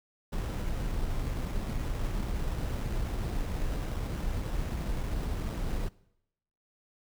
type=noise with sample-and-hold; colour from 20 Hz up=brown; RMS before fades=-32 dBFS; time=0.32-5.89 s; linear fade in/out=10 ms; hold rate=4410 Hz; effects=noise-tail reverb RT60 0.8 s tail -21 dB re dry